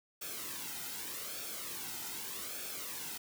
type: noise with flanger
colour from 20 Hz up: white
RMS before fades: -42 dBFS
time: 0.21-3.18 s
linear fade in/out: 10 ms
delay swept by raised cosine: 1 to 1.79 ms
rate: 0.83 Hz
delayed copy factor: -0.6
effects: none